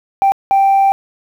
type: tone bursts at uneven times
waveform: sine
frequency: 784 Hz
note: G5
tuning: in tune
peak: -6 dBFS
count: 2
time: 0.22-0.32 / 0.51-0.92 s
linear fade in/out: 0 ms
effects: tanh soft clip ceiling -6 dBFS + 7-bit